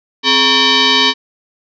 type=tone with frequency modulation; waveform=sine; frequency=422.9 Hz; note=G#4; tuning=31 cents sharp; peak=-8 dBFS; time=0.23-1.14 s; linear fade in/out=50 ms; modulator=686 Hz; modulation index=6.2; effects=none